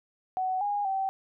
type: tone with pitch steps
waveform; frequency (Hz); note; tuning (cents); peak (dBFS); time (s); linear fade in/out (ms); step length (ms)
sine; 748 / 819 / 772; F#5 / G#5 / G5; +19 / -24 / -27; -26; 0.37-1.09; 0; 240
effects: none